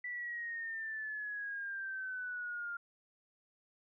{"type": "exponential sweep", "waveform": "sine", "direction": "down", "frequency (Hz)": [1975.5, 1396.9], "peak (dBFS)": -38, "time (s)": [0.04, 2.77], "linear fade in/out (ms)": 5, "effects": []}